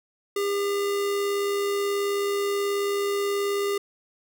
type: tone with amplitude modulation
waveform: square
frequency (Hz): 402.5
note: G4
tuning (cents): +46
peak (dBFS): -23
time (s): 0.36-3.78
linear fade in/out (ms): 5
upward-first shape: sine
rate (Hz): 78.6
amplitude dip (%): 25
effects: none